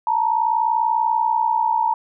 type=tone pair together; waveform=sine; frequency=883 / 943.3 Hz; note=A5 / A#5; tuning=+6 / +20 cents; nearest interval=minor second; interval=114 cents; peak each=-19 dBFS; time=0.07-1.94 s; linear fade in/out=2 ms; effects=none